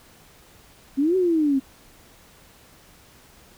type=exponential two-way sweep; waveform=sine; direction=up then down; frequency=261.6 to 382 to 261.6 Hz; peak=-17 dBFS; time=0.97-1.6 s; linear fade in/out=20 ms; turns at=1.16 s; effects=pink hiss -52 dBFS RMS until 3.57 s